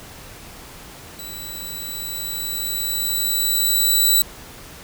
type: tone with level ramp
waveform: 10% pulse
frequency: 3951 Hz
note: B7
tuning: in tune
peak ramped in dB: -25 to -5 dBFS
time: 1.19-4.22 s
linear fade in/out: 2 ms
effects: pink hiss -40 dBFS RMS until 4.83 s